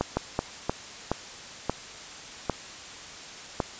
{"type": "slowing click train", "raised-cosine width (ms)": 1, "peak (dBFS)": -10, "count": 8, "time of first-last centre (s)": [0.01, 3.602], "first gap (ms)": 160, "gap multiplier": 1.38, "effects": ["white hiss -42 dBFS RMS until 3.79 s", "resampled to 16000 Hz"]}